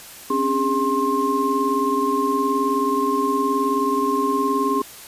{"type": "tone cluster", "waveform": "sine", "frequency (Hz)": [264.2, 283.2, 407.7, 1062], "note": ["C4", "C#4", "G#4", "C6"], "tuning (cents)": [17, 37, -32, 25], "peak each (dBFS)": [-25, -25, -23, -21], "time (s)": [0.3, 4.82], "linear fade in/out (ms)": 5, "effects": ["white hiss -40 dBFS RMS until 5.07 s", "resampled to 32000 Hz"]}